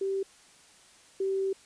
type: tone pair in turn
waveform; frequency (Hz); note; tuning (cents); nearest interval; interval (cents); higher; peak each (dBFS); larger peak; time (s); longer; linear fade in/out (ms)
sine; 388.8 / 386.6; G4 / G4; -14 / -24; unison; 10; first; -27 / -26; second; 0.01-0.23 / 1.2-1.53; second; 5
effects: white hiss -57 dBFS RMS until 1.65 s + resampled to 22050 Hz